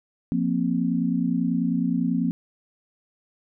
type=chord; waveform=sine; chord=F suspended fourth; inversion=none; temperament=equal with one note detuned; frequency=174.61 / 233.1 / 263.1 Hz; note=F3 / Bb3 / C4; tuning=0 / 0 / +10 cents; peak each=-25 dBFS; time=0.32-2.31 s; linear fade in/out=0 ms; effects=none